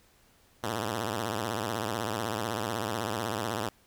5% pulse tone with vibrato, 110 Hz, A2, in tune, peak -19 dBFS, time 0.63-3.69 s, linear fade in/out 5 ms, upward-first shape sine, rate 16 Hz, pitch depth 170 cents each way, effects pink hiss -63 dBFS RMS until 3.86 s

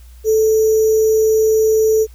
sine tone with sample-and-hold, 438 Hz, A4, 8 cents flat, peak -10 dBFS, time 0.24-2.07 s, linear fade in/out 50 ms, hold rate 6300 Hz, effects added 60 Hz sine -37 dBFS peak until 2.14 s + white hiss -52 dBFS RMS until 2.14 s

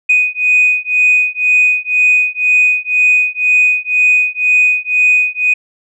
sine beating tone pair, 2489 / 2491 Hz, D#7 / D#7, 0 / +1 cents, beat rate 2 Hz, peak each -11 dBFS, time 0.09-5.54 s, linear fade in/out 10 ms, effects tanh soft clip ceiling -2 dBFS

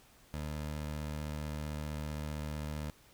20% pulse tone, 75.5 Hz, D2, 48 cents sharp, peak -32 dBFS, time 0.34-2.9 s, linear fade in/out 0 ms, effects pink hiss -62 dBFS RMS until 3.13 s

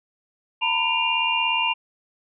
sine tone cluster, 913 / 990 / 2408 / 2789 Hz, A#5 / B5 / D7 / F7, -36 / +4 / +43 / -3 cents, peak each -26 / -27 / -28 / -22 dBFS, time 0.61-1.74 s, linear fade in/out 20 ms, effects none

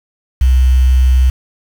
sine tone with quantisation, 63.8 Hz, C2, 43 cents flat, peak -6 dBFS, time 0.41-1.3 s, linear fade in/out 5 ms, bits 5, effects none

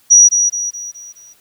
sine tone with echo, 5800 Hz, F#8, 35 cents flat, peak -3 dBFS, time 0.1-0.29 s, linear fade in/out 20 ms, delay 210 ms, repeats 5, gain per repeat -7 dB, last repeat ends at 1.34 s, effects white hiss -53 dBFS RMS until 1.4 s

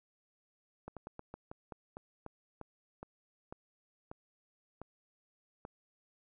slowing click train, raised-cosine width 1 ms, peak -30 dBFS, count 15, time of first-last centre 0.88-5.651 s, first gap 87 ms, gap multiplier 1.19, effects none

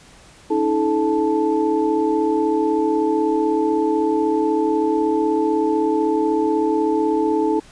sine tone cluster, 282.8 / 318.9 / 431.6 / 876 Hz, C#4 / D#4 / A4 / A5, +35 / +43 / -33 / -8 cents, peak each -26 / -19 / -20 / -24 dBFS, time 0.5-7.6 s, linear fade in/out 10 ms, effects pink hiss -47 dBFS RMS until 7.71 s + resampled to 22050 Hz

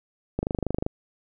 click train, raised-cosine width 2 ms, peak -12 dBFS, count 13, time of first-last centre 0.39-0.864 s, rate 25.3 Hz, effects none

